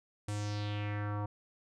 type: tone with low-pass filter sweep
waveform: square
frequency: 103.83 Hz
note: G#2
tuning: in tune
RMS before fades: -36 dBFS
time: 0.28-1.26 s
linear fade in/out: 5 ms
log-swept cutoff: 9000 to 960 Hz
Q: 2.9
effects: none